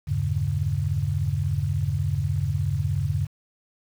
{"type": "chord", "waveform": "sine", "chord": "E diminished seventh", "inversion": "none", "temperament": "just", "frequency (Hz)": [82.41, 98.89, 118.67, 142.4], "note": ["E2", "G2", "Bb2", "Db3"], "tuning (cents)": [0, 16, 31, 47], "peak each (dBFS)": [-29, -26, -32, -26], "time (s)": [0.07, 3.27], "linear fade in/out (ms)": 20, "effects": ["8-bit"]}